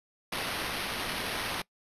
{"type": "noise with sample-and-hold", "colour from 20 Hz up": "violet", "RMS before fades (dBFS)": -34, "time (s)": [0.32, 1.62], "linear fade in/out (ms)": 5, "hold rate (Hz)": 7350, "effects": ["noise-tail reverb RT60 0.1 s tail -22 dB re dry", "resampled to 32000 Hz"]}